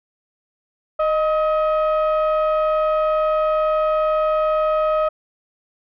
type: tone pair together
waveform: sine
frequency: 619 / 1269.1 Hz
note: D#5 / D#6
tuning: -9 / +34 cents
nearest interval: octave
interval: 1243 cents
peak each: -15 / -19 dBFS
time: 0.99-5.09 s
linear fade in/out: 10 ms
effects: tanh soft clip ceiling -13 dBFS